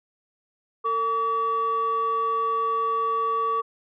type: tone pair together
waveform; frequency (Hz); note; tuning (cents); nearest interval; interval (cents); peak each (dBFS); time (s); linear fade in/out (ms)
sine; 452.6 / 1142.3; A4 / D6; +49 / -48; octave + major third; 1603; -28 / -21; 0.84-3.62; 20
effects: tanh soft clip ceiling -17 dBFS

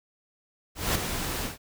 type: noise with ADSR envelope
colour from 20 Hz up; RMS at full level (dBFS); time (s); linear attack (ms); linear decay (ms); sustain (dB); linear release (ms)
pink; -24; 0.75-1.58; 200; 12; -7; 150
effects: none

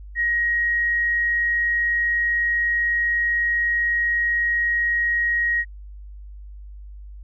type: tone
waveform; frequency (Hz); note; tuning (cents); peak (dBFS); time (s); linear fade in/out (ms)
sine; 1888; A#6; +22; -18; 0.15-5.65; 50
effects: added 50 Hz sine -36 dBFS peak until 7.23 s

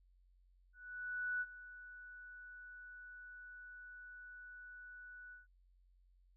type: tone with ADSR envelope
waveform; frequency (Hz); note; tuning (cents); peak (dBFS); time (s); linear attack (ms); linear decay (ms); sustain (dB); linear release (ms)
sine; 1480; F#6; 0; -35; 0.73-5.47; 680; 43; -16; 150
effects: added 45 Hz sine -66 dBFS peak until 6.36 s

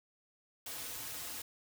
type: noise with comb filter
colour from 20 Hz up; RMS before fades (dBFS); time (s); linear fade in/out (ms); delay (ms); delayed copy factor
white; -43; 0.66-1.42; 5; 5.1; -0.85
effects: none

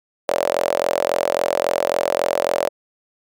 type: tone with high-pass filter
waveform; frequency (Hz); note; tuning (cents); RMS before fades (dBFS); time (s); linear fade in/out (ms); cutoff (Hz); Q
sawtooth; 43.65; F1; 0; -20; 0.28-2.69; 10; 570; 6.8
effects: none

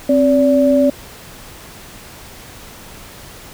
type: tone pair together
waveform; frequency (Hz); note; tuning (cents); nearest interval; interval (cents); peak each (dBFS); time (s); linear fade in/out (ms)
sine; 264.2 / 576; C4 / D5; +17 / -34; octave + minor second; 1349; -12; 0.09-0.9; 5
effects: pink hiss -37 dBFS RMS until 3.53 s

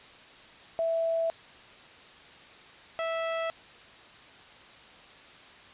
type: tone pair in turn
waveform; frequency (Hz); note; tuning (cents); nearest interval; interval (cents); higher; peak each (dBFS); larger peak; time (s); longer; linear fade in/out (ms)
sine / sawtooth; 659.3 / 656.5; E5 / E5; 0 / -7; unison; 7; first; -25 / -25; neither; 0.79-1.3 / 2.99-3.5; neither; 0
effects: white hiss -51 dBFS RMS until 5.73 s + resampled to 8000 Hz

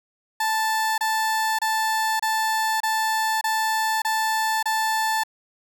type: tone bursts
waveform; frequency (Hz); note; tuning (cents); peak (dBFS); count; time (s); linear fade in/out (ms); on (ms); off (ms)
30% pulse; 880; A5; 0; -18; 8; 0.4-5.236; 5; 580; 28
effects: none

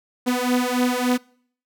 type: beating tone pair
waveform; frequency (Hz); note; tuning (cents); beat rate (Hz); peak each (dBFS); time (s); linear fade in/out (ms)
sawtooth; 246.9 / 250.4; B3 / B3; 0 / +24; 3.5; -18; 0.26-1.18; 20
effects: noise-tail reverb RT60 0.6 s tail -25 dB re dry

